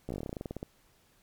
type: slowing click train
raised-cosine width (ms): 2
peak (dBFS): -23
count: 17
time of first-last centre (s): 0.09-0.629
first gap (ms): 15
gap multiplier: 1.1
effects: pink hiss -66 dBFS RMS until 1.22 s + MP3 96 kbps